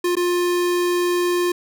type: tone with dropouts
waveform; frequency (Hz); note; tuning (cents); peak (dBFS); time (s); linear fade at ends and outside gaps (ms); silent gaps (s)
square; 353.1; F4; +19; -18; 0.04-1.52; 5; 0.154-0.167
effects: none